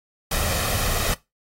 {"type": "noise with comb filter", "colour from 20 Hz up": "pink", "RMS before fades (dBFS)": -23, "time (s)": [0.31, 1.14], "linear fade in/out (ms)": 5, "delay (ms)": 1.6, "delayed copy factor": 0.55, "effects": ["noise-tail reverb RT60 0.2 s tail -19 dB re dry", "AAC 48 kbps"]}